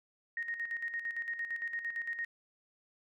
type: tone with tremolo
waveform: sine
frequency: 1862 Hz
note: A#6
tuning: 2 cents flat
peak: -33 dBFS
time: 0.37-2.25 s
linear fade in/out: 2 ms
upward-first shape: square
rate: 8.8 Hz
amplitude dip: 60%
effects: none